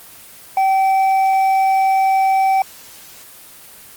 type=tone with hard clipping; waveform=sine; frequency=770 Hz; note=G5; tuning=31 cents flat; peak=-13 dBFS; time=0.57-2.62 s; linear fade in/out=2 ms; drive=4 dB; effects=white hiss -40 dBFS RMS until 3.96 s + Opus 24 kbps